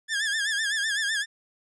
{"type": "tone with vibrato", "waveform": "sawtooth", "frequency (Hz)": 1702, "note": "G#6", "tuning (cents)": 42, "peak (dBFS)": -21, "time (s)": [0.08, 1.26], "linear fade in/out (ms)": 50, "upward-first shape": "sine", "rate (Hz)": 7.9, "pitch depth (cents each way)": 100, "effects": ["resampled to 22050 Hz"]}